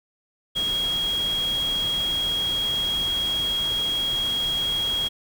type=tone in noise; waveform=sine; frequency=3286 Hz; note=G#7; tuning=19 cents flat; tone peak=-22 dBFS; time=0.55-5.09 s; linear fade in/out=20 ms; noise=pink; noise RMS=-35 dBFS; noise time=0.55-5.09 s; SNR=+10 dB; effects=none